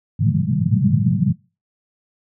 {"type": "band-pass noise", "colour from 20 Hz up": "pink", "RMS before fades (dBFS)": -17, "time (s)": [0.19, 1.33], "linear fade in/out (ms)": 20, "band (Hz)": [100, 210], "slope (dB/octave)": 96, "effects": ["noise-tail reverb RT60 0.3 s tail -22 dB re dry"]}